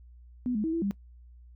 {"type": "tone with pitch steps", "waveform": "sine", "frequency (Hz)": [247.7, 211.6, 322.4, 332.7, 199.4], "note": ["B3", "G#3", "E4", "E4", "G3"], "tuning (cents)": [5, 33, -38, 16, 30], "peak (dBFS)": -26, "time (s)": [0.46, 0.91], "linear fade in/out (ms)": 0, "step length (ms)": 90, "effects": ["noise-tail reverb RT60 0.1 s tail -20 dB re dry", "added 60 Hz sine -49 dBFS peak until 1.55 s"]}